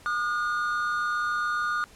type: tone pair together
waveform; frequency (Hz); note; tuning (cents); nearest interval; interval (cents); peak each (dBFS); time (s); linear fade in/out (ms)
triangle; 1215 / 1442.1; D#6 / F#6; -42 / -45; minor third; 297; -26 / -26; 0.06-1.84; 0
effects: pink hiss -53 dBFS RMS until 1.95 s + low-pass 11000 Hz 12 dB/octave